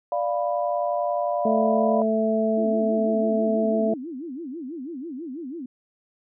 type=chord; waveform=sine; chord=B diminished; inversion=first; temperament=equal; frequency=587.3 / 698.5 / 987.8 Hz; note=D5 / F5 / B5; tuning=0 / 0 / 0 cents; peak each=-25 / -25 / -31 dBFS; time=0.12-2.02 s; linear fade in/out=2 ms
type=harmonic tone; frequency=220 Hz; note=A3; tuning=in tune; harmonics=1 / 2 / 3; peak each=-23 / -26 / -23 dBFS; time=1.45-3.94 s; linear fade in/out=5 ms
type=tone with vibrato; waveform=sine; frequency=293.7 Hz; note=D4; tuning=in tune; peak=-31 dBFS; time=2.57-5.66 s; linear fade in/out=5 ms; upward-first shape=sine; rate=6.1 Hz; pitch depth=290 cents each way
effects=none